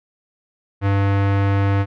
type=tone with low-pass filter; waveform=square; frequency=99.1 Hz; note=G2; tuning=19 cents sharp; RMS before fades=-17 dBFS; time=0.81-1.86 s; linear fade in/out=50 ms; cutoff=2000 Hz; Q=1.1; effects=none